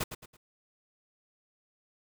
pink noise with echo, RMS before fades -31 dBFS, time 0-0.04 s, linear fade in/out 10 ms, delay 110 ms, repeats 3, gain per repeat -9 dB, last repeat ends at 0.37 s, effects none

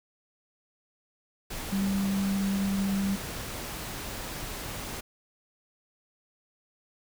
sine tone in noise, 196 Hz, G3, in tune, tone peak -25 dBFS, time 1.72-3.16 s, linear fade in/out 10 ms, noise pink, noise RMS -37 dBFS, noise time 1.5-5.01 s, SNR +9 dB, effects none

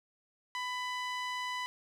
sawtooth tone with band-pass filter, 997 Hz, B5, 16 cents sharp, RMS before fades -37 dBFS, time 0.55-1.66 s, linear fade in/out 0 ms, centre 2100 Hz, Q 0.73, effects none

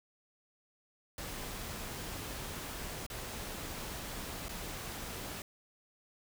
pink noise with dropouts, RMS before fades -42 dBFS, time 1.18-5.42 s, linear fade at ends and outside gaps 2 ms, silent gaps 3.065-3.1 / 4.484-4.491 s, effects none

